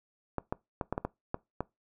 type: clicks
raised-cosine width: 1 ms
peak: -17 dBFS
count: 8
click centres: 0.383 / 0.525 / 0.812 / 0.926 / 0.979 / 1.05 / 1.344 / 1.606 s
effects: noise-tail reverb RT60 0.2 s tail -22 dB re dry